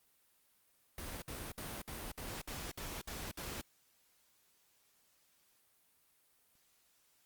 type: noise bursts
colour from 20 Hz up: pink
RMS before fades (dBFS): -44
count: 9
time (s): 0.98-3.612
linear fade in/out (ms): 2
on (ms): 240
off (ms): 59
effects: white hiss -72 dBFS RMS until 7.25 s + Opus 32 kbps